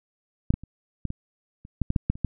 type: clicks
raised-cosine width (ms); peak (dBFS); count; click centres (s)
5; -7 / -13 / -29 / -15 / -19 / -30 / -11 / -11 / -9 / -9 / -27 / -12; 12; 0.505 / 0.54 / 0.636 / 1.053 / 1.104 / 1.651 / 1.817 / 1.904 / 1.962 / 2.1 / 2.155 / 2.247
effects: none